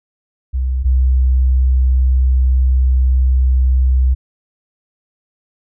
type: tone pair in turn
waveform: sine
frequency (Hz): 64.4 / 64.16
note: C2 / C2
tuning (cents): -27 / -33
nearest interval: unison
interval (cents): 6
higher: first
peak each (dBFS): -14 / -9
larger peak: second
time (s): 0.53-0.84 / 0.84-4.15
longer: second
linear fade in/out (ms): 20
effects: none